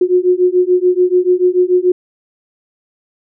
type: beating tone pair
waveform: sine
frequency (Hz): 358.8 / 365.7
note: F4 / F#4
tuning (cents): +47 / -20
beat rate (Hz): 6.9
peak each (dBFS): -12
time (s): 0.01-1.92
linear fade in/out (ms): 5
effects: none